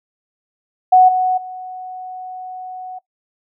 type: tone with level steps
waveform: sine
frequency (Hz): 740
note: F#5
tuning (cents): 0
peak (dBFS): -5 / -13 / -27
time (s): 0.92-2.99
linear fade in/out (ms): 10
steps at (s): 1.08 / 1.37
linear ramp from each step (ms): 10
effects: noise-tail reverb RT60 0.1 s tail -19 dB re dry